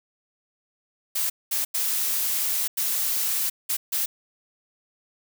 blue noise bursts at uneven times, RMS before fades -25 dBFS, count 6, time 1.15-1.3 / 1.51-1.65 / 1.74-2.68 / 2.77-3.5 / 3.69-3.77 / 3.92-4.06 s, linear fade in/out 10 ms, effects none

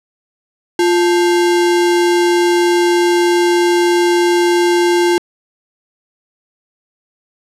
sine tone with sample-and-hold, 349.2 Hz, F4, in tune, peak -9 dBFS, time 0.79-5.18 s, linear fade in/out 2 ms, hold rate 1225 Hz, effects low-pass 9000 Hz 12 dB/octave

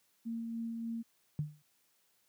sine tone with tremolo, 229.5 Hz, A#3, 27 cents flat, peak -35 dBFS, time 0.25-1.03 s, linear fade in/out 20 ms, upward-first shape sine, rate 3.4 Hz, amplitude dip 25%
sine tone with exponential decay, 150 Hz, D3, 37 cents sharp, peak -28 dBFS, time 1.39-1.62 s, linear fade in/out 0 ms, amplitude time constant 48 ms
effects white hiss -73 dBFS RMS until 2.28 s + high-pass 80 Hz 12 dB/octave

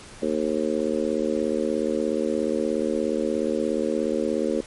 harmonic tone, 76.9 Hz, D#2, 20 cents flat, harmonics 3 / 4 / 5 / 6 / 7, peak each -28 / -28 / -28 / -28 / -28 dBFS, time 0.22-4.61 s, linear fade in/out 5 ms, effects pink hiss -44 dBFS RMS until 4.66 s + MP3 48 kbps

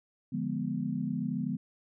sine chord, D diminished seventh, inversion none, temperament equal, 146.83 / 174.61 / 207.7 / 246.9 Hz, D3 / F3 / Ab3 / Cb4, 0 / 0 / 0 / 0 cents, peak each -37 / -36 / -35 / -34 dBFS, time 0.32-1.57 s, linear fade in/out 10 ms, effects none

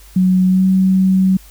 sine tone with pitch glide, 185 to 188.78 Hz, F#3 to F#3, 0 to +35 cents, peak -9 dBFS, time 0.16-1.37 s, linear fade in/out 5 ms, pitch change +35 cents, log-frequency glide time 0.47-0.65 s, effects added 50 Hz sine -40 dBFS peak until 1.5 s + white hiss -45 dBFS RMS until 1.5 s

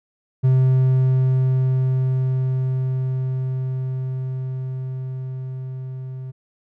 triangle tone with level ramp, 130.1 Hz, C3, 9 cents flat, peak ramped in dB -10 to -27 dBFS, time 0.43-6.32 s, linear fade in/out 20 ms, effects none

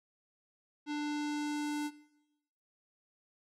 square tone with low-pass filter sweep, 296.2 Hz, D4, 15 cents sharp, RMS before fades -36 dBFS, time 0.86-1.91 s, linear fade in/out 50 ms, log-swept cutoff 4600 to 11000 Hz, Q 1.1, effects noise-tail reverb RT60 1.0 s tail -19 dB re dry

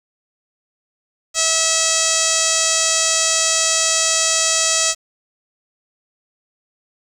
5% pulse tone with low-pass filter, 648 Hz, E5, 30 cents flat, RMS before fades -17 dBFS, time 1.34-4.95 s, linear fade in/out 50 ms, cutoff 7400 Hz, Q 3.2, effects 7-bit

